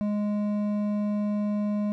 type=tone with hard clipping; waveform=sine; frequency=207.7 Hz; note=G#3; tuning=in tune; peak=-26 dBFS; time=0.01-1.92 s; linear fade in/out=0 ms; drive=8 dB; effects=none